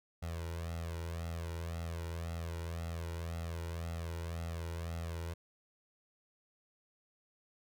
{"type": "tone with flanger", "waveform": "sawtooth", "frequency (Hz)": 83.6, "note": "E2", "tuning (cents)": 25, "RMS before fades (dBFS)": -40, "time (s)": [0.22, 5.34], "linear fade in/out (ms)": 10, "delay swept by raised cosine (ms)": [1.5, 2.11], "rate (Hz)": 1.9, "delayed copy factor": 0.75, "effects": []}